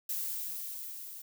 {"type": "noise with level ramp", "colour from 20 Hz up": "violet", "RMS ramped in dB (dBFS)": [-34, -46], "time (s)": [0.09, 1.22], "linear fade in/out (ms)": 5, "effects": []}